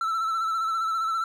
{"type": "tone with vibrato", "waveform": "triangle", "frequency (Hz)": 1326, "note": "E6", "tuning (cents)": 10, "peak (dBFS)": -22, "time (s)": [0.01, 1.24], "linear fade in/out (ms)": 2, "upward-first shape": "sine", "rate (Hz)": 15, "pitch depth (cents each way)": 39, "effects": []}